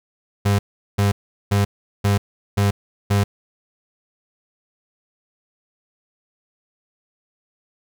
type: tone bursts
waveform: 35% pulse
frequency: 100.8 Hz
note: G2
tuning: 49 cents sharp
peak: -13 dBFS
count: 6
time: 0.45-3.24 s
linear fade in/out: 10 ms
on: 140 ms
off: 390 ms
effects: none